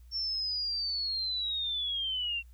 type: linear sweep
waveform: sine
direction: down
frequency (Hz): 5460 to 2711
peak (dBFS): -30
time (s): 0.11-2.43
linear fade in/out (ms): 50
effects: added 60 Hz sine -50 dBFS peak until 2.53 s + white hiss -71 dBFS RMS until 2.53 s